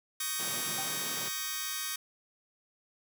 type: chord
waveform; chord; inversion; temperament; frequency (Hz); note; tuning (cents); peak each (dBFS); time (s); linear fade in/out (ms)
5% pulse; Eb dominant seventh; third; just; 1120.1 / 1244.5 / 1555.6 / 1866.8; Db6 / Eb6 / G6 / Bb6; +18 / 0 / -14 / +2; -28; 0.2-1.96; 5
type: high-pass noise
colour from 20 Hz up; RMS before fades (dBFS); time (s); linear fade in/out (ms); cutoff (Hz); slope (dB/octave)
pink; -42; 0.39-1.29; 10; 130; 48
type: tone with exponential decay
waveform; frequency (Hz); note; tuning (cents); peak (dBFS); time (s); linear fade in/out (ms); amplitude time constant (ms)
sine; 782; G5; -4; -34; 0.78-0.97; 5; 40
effects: none